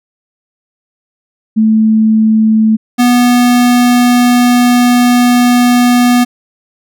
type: tone pair in turn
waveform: sine / square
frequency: 219 / 244.6 Hz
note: A3 / B3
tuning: -8 / -16 cents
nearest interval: major second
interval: 192 cents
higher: second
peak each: -5 / -6 dBFS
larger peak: first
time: 1.56-2.77 / 2.98-6.25 s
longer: second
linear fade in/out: 20 ms
effects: none